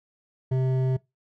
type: tone with hard clipping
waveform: sine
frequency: 130.2 Hz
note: C3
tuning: 8 cents flat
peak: -23 dBFS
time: 0.51-0.97 s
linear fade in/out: 10 ms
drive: 10 dB
effects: noise-tail reverb RT60 0.2 s tail -22 dB re dry